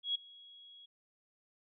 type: tone with ADSR envelope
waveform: sine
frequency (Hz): 3322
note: G#7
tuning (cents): 0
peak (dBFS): -29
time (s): 0.03-0.86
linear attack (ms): 120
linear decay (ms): 10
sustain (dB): -24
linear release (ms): 9
effects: none